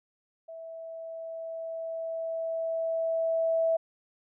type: tone with level ramp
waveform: sine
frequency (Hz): 655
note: E5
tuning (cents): -11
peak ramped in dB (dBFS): -40 to -22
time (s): 0.48-3.77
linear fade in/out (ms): 10
effects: none